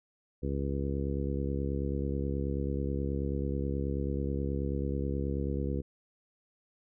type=harmonic tone; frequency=69.3 Hz; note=C#2; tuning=in tune; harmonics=1 / 2 / 3 / 4 / 5 / 6 / 7; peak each=-33 / -36 / -38 / -39 / -40 / -41 / -41 dBFS; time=0.42-5.82 s; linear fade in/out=20 ms; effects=none